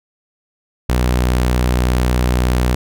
sawtooth tone, 61.74 Hz, B1, in tune, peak -9 dBFS, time 0.89-2.75 s, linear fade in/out 5 ms, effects none

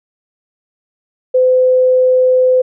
sine tone, 510 Hz, C5, 44 cents flat, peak -7 dBFS, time 1.34-2.62 s, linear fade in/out 10 ms, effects none

